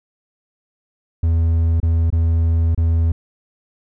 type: tone with dropouts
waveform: triangle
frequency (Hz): 82.41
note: E2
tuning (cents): 0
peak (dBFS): -11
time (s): 1.23-3.12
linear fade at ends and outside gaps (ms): 5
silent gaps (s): 1.802-1.829 / 2.103-2.125 / 2.748-2.776
effects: none